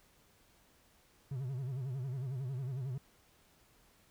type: tone with vibrato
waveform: triangle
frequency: 130.81 Hz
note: C3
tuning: in tune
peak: -34 dBFS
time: 1.31-2.98 s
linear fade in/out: 5 ms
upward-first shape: sine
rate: 11 Hz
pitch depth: 130 cents each way
effects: pink hiss -67 dBFS RMS until 4.1 s